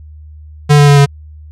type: tone with pitch steps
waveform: square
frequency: 146.83 / 144.98 / 143.15 / 141.34 Hz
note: D3 / D3 / D3 / C#3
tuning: 0 / -22 / -44 / +34 cents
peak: -4 dBFS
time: 0.69-1.062 s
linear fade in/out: 20 ms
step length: 93 ms
effects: added 76 Hz sine -31 dBFS peak until 1.51 s + low-pass 9000 Hz 12 dB/octave